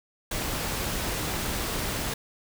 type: noise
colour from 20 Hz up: pink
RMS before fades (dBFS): -30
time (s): 0.31-2.14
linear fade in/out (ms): 5
effects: none